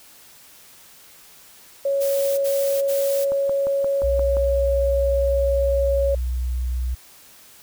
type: tone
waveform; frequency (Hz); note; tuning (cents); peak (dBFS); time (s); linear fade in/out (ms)
sine; 554.4; C#5; 0; -18; 1.85-6.15; 5
type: noise bursts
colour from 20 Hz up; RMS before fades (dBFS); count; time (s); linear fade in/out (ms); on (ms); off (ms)
blue; -31; 3; 2-3.254; 20; 380; 57
type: click train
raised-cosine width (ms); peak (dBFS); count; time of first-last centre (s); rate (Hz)
1; -19; 7; 3.32-4.369; 5.72
type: tone with pitch glide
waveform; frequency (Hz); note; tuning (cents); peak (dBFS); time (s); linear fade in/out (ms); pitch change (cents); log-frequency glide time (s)
sine; 61.74 to 62.1; B1 to B1; 0 to +10; -21; 4.03-6.95; 10; +10; 4.32-5.86
effects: white hiss -48 dBFS RMS until 7.62 s